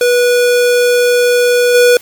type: tone with level steps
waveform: square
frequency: 488 Hz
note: B4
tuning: 21 cents flat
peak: -8 / -5 dBFS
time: 0.01-1.97 s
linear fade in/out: 2 ms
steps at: 1.74 s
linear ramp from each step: 10 ms
effects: white hiss -37 dBFS RMS until 2.01 s + MP3 96 kbps